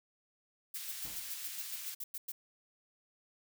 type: noise bursts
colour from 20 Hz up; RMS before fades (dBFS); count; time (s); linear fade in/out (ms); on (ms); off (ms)
violet; -41; 12; 0.74-2.32; 5; 40; 100
type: high-pass noise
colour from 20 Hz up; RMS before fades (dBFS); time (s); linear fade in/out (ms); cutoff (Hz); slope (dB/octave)
white; -44; 0.75-1.95; 10; 1900; 12
type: noise with exponential decay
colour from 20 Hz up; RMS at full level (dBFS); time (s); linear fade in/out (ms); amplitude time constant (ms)
pink; -49; 1.05-1.46; 0; 89
effects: none